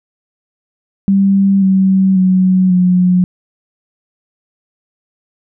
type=tone with pitch steps; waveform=sine; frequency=196 / 190.86 / 185.86 / 180.98 Hz; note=G3 / G3 / F#3 / F#3; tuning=0 / -46 / +8 / -38 cents; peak=-7 dBFS; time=1.08-3.24 s; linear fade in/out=0 ms; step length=540 ms; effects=none